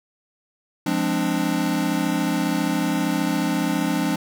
square chord, D half-diminished seventh, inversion first, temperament equal with one note detuned, 174.61 / 207.7 / 261.6 / 296.4 Hz, F3 / Ab3 / C4 / D4, 0 / 0 / 0 / +16 cents, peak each -27 / -28 / -27 / -25 dBFS, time 0.86-4.16 s, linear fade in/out 5 ms, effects none

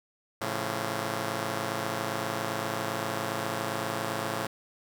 5% pulse chord, A augmented, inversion none, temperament just, 110 / 137.5 / 171.88 Hz, A2 / C#3 / E#3, 0 / -14 / -27 cents, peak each -22 / -25 / -25 dBFS, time 0.41-4.47 s, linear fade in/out 5 ms, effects none

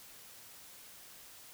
silence, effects white hiss -54 dBFS RMS until 1.53 s

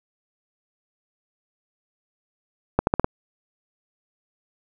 accelerating click train, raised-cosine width 1 ms, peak -3 dBFS, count 5, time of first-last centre 2.79-3.044 s, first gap 81 ms, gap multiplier 0.84, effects none

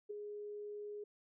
sine tone with ADSR envelope, 415.3 Hz, G#4, in tune, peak -38 dBFS, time 0.09-1.04 s, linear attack 17 ms, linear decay 7 ms, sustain -5 dB, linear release 6 ms, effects none

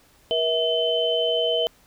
sine tone cluster, 478.2 / 648 / 3059 Hz, A#4 / E5 / G7, +44 / -30 / -43 cents, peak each -24 dBFS, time 0.31-1.67 s, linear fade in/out 0 ms, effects pink hiss -57 dBFS RMS until 1.86 s

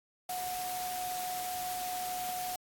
sine tone in noise, 730 Hz, F#5, 24 cents flat, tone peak -35 dBFS, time 0.29-2.56 s, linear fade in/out 5 ms, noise white, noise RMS -41 dBFS, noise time 0.29-2.56 s, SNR +3 dB, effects AAC 64 kbps

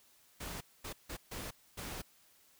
pink noise bursts at uneven times, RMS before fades -43 dBFS, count 5, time 0.4-0.61 / 0.84-0.93 / 1.09-1.17 / 1.31-1.51 / 1.77-2.02 s, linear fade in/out 10 ms, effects white hiss -66 dBFS RMS until 2.59 s

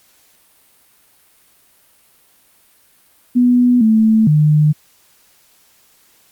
sine tone with pitch steps, 246 / 220 / 151.2 Hz, B3 / A3 / D#3, -7 / 0 / -49 cents, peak -8 dBFS, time 3.35-4.73 s, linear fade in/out 20 ms, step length 460 ms, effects white hiss -53 dBFS RMS until 6.31 s + Opus 48 kbps

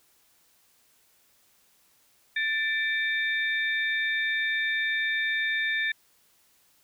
sine tone cluster, 1770 / 2322 / 3638 Hz, A6 / D7 / A#7, +10 / -20 / -43 cents, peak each -26 / -31 / -34 dBFS, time 2.36-5.92 s, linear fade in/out 5 ms, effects white hiss -64 dBFS RMS until 6.83 s

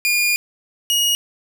sawtooth tone pair in turn, 2425 / 2884 Hz, D#7 / F#7, -45 / -45 cents, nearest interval minor third, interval 300 cents, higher second, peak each -12 dBFS, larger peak neither, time 0.05-0.36 / 0.9-1.15 s, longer first, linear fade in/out 0 ms, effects 7-bit

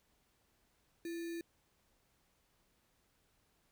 sine tone with sample-and-hold, 335.8 Hz, E4, 32 cents sharp, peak -39 dBFS, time 1.05-1.41 s, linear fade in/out 2 ms, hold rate 2100 Hz, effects pink hiss -75 dBFS RMS until 3.71 s

